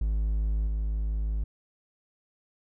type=tone with level steps; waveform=triangle; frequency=52.9 Hz; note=G#1; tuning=33 cents sharp; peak=-22 / -24 dBFS; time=0.01-1.44 s; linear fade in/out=5 ms; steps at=0.67 s; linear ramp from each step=5 ms; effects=none